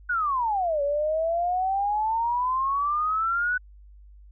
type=exponential two-way sweep; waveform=sine; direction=down then up; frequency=1500 to 562 to 1500 Hz; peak=-22 dBFS; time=0.09-3.58 s; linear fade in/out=10 ms; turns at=0.82 s; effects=added 50 Hz sine -46 dBFS peak until 4.31 s